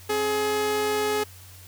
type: tone pair together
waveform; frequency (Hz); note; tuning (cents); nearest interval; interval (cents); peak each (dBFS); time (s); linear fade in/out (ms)
sawtooth; 266.9 / 421.8; C4 / G#4; +35 / +27; minor sixth; 792; -31 / -19; 0.09-1.24; 10
effects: added 92 Hz sine -46 dBFS peak until 1.67 s + white hiss -49 dBFS RMS until 1.67 s